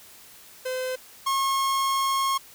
45% pulse tone pair in turn, 513 / 1083.6 Hz, C5 / C#6, -34 / -40 cents, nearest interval octave + minor second, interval 1294 cents, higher second, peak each -27 / -22 dBFS, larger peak second, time 0.65-0.96 / 1.26-2.38 s, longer second, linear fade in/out 10 ms, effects white hiss -49 dBFS RMS until 2.54 s

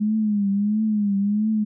sine tone with vibrato, 207.8 Hz, G#3, 1 cent sharp, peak -18 dBFS, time 0-1.65 s, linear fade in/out 20 ms, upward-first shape triangle, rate 1.5 Hz, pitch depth 100 cents each way, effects none

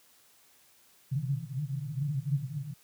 pink band-pass noise, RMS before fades -33 dBFS, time 1.11-2.74 s, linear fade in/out 10 ms, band 130 to 150 Hz, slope 96 dB/octave, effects white hiss -62 dBFS RMS until 2.83 s + high-pass 60 Hz 12 dB/octave

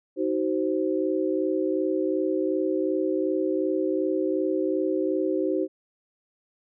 sine chord, C diminished, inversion first, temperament just, 314 / 376.7 / 523.3 Hz, Eb4 / Gb4 / C5, +16 / +31 / 0 cents, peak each -26 / -26 / -29 dBFS, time 0.16-5.68 s, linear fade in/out 50 ms, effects none

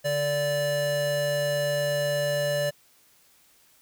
square tone pair together, 145.25 / 583 Hz, D3 / D5, -19 / -13 cents, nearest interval 2 octaves, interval 2406 cents, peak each -33 / -25 dBFS, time 0.04-2.71 s, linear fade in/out 20 ms, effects white hiss -60 dBFS RMS until 3.81 s

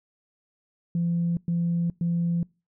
sine tone bursts, 170.6 Hz, F3, 40 cents flat, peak -21 dBFS, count 3, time 0.95-2.43 s, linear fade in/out 2 ms, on 420 ms, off 110 ms, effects noise-tail reverb RT60 0.3 s tail -26 dB re dry + tanh soft clip ceiling -18 dBFS

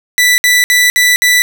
sawtooth tone bursts, 1975.5 Hz, B6, in tune, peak -3 dBFS, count 5, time 0.18-1.42 s, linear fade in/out 0 ms, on 200 ms, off 60 ms, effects none

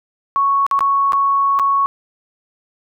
sine tone with dropouts, 1108.7 Hz, C#6, in tune, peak -12 dBFS, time 0.36-1.86 s, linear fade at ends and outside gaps 0 ms, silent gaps 0.665-0.712 / 0.791-0.807 / 1.122-1.132 / 1.59-1.596 s, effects none

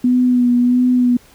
sine tone with vibrato, 246.9 Hz, B3, in tune, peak -10 dBFS, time 0.04-1.17 s, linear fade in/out 5 ms, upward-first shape sine, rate 1.5 Hz, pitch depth 26 cents each way, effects pink hiss -48 dBFS RMS until 1.34 s

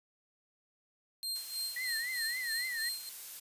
sawtooth tone with tremolo, 4186 Hz, C8, in tune, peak -31 dBFS, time 1.23-3.09 s, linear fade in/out 0 ms, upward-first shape sine, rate 3.2 Hz, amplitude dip 80%
blue noise, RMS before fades -44 dBFS, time 1.35-3.4 s, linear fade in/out 10 ms
sine tone with vibrato, 1915 Hz, A#6, 46 cents sharp, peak -35 dBFS, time 1.76-2.89 s, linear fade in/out 5 ms, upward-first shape triangle, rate 3.6 Hz, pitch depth 150 cents each way
effects resampled to 32000 Hz

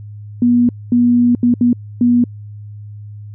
sine tone bursts at uneven times, 241.5 Hz, B3, 39 cents flat, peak -8 dBFS, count 5, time 0.42-0.69 / 0.92-1.35 / 1.43-1.54 / 1.61-1.73 / 2.01-2.24 s, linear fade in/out 2 ms, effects added 104 Hz sine -29 dBFS peak until 3.34 s

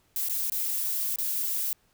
violet noise with dropouts, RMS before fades -29 dBFS, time 0.16-1.73 s, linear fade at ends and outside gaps 1 ms, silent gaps 0.286-0.296 / 0.499-0.52 / 1.16-1.185 s, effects pink hiss -67 dBFS RMS until 1.93 s

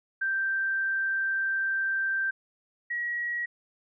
sine tone pair in turn, 1568 / 1910.4 Hz, G6 / A#6, 0 / +42 cents, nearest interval minor third, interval 342 cents, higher second, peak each -25 / -28 dBFS, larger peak first, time 0.21-2.31 / 2.9-3.46 s, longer first, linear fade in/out 10 ms, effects none

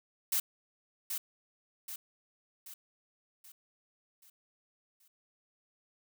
blue noise with echo, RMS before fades -30 dBFS, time 0.32-0.4 s, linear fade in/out 5 ms, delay 780 ms, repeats 6, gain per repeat -6 dB, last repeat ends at 5.08 s, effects none

